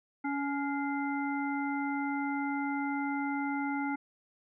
harmonic tone with a mistuned harmonic, 281.1 Hz, C#4, 24 cents sharp, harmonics 1 / 3 / 5 / 7, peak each -32 / -36 / -40 / -41 dBFS, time 0.24-3.96 s, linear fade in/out 10 ms, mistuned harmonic 7, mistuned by +91 cents, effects none

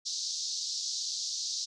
white band-pass noise, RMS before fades -35 dBFS, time 0.05-1.66 s, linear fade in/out 20 ms, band 4000 to 6300 Hz, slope 48 dB/octave, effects none

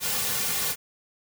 white noise with comb filter, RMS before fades -27 dBFS, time 0-0.76 s, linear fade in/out 50 ms, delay 3.1 ms, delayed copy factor -0.9, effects none

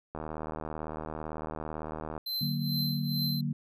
click train, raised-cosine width 1 ms, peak -23 dBFS, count 159, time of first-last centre 0.15-2.178 s, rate 77.9 Hz
square tone with tremolo, 4085 Hz, C8, 42 cents flat, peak -30 dBFS, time 2.26-3.41 s, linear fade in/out 5 ms, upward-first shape triangle, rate 2.3 Hz, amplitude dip 85%
sine chord, D augmented, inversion none, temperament equal, 146.83 / 185 / 233.1 Hz, D3 / F#3 / A#3, 0 / 0 / 0 cents, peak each -31 / -36 / -34 dBFS, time 2.41-3.53 s, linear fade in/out 5 ms
effects none

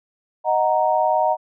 sine chord, D# minor, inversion none, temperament equal, 622.3 / 740 / 932.3 Hz, D#5 / F#5 / A#5, 0 / 0 / 0 cents, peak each -20 dBFS, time 0.44-1.37 s, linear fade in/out 50 ms, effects none

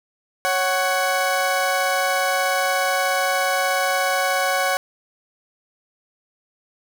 20% pulse tone pair together, 554.4 / 744.8 Hz, C#5 / F#5, 0 / +11 cents, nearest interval perfect fourth, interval 511 cents, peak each -17 / -16 dBFS, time 0.45-4.77 s, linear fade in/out 0 ms, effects none

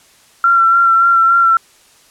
sine tone with vibrato, 1362 Hz, F6, 44 cents flat, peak -7 dBFS, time 0.44-1.57 s, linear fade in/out 2 ms, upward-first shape sine, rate 3.5 Hz, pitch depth 22 cents each way, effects white hiss -48 dBFS RMS until 2.1 s + low-pass 10000 Hz 12 dB/octave

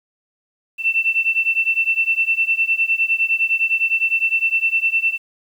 sine beating tone pair, 2677 / 2686.8 Hz, E7 / E7, +26 / +32 cents, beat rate 9.8 Hz, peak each -18 / -19 dBFS, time 0.78-5.18 s, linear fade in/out 50 ms, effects 8-bit

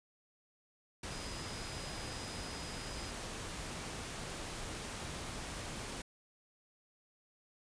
sine tone in noise, 4978 Hz, D#8, in tune, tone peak -51 dBFS, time 1.11-3.11 s, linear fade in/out 5 ms, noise pink, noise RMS -43 dBFS, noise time 1.03-6.02 s, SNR -11 dB, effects resampled to 22050 Hz

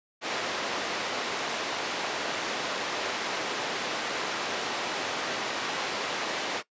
pink band-pass noise, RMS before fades -32 dBFS, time 0.21-6.63 s, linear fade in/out 50 ms, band 410 to 5000 Hz, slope 12 dB/octave, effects noise-tail reverb RT60 0.1 s tail -19 dB re dry + resampled to 16000 Hz

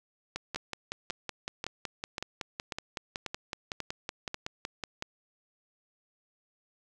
two click trains, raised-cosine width 0.2 ms, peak -17 / -17 dBFS, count 26 / 8, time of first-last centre 0.36-5.024 / 0.56-4.344 s, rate 5.36 / 1.85 Hz, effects none

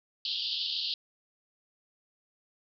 white band-pass noise, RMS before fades -33 dBFS, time 0.25-0.94 s, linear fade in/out 2 ms, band 2900 to 4800 Hz, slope 96 dB/octave, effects none

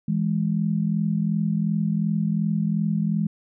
sine tone pair together, 164.45 / 207.2 Hz, E3 / G#3, -4 / -4 cents, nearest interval major third, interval 400 cents, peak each -23 dBFS, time 0.08-3.27 s, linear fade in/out 5 ms, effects none

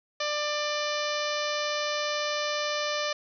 harmonic tone, 594 Hz, D5, 20 cents sharp, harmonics 1 / 2 / 3 / 4 / 5 / 6 / 7 / 8 / 9 / 10, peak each -31 / -34 / -36 / -37 / -38 / -39 / -39 / -40 / -41 / -41 dBFS, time 0.2-3.13 s, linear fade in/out 5 ms, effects none

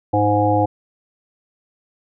harmonic tone, 103.83 Hz, G#2, in tune, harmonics 1 / 3 / 5 / 7 / 8, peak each -20 / -20 / -20 / -20 / -20 dBFS, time 0.13-0.66 s, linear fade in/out 10 ms, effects none

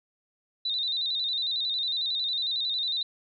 sine tone with vibrato, 3827 Hz, A#7, 45 cents sharp, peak -26 dBFS, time 0.65-3.03 s, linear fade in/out 5 ms, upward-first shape square, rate 11 Hz, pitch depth 63 cents each way, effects none

